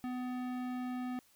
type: tone with tanh clipping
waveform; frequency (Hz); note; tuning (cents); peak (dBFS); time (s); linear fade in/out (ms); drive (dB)
sine; 250.6; B3; +25; -38; 0.04-1.19; 0; 18
effects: white hiss -67 dBFS RMS until 1.35 s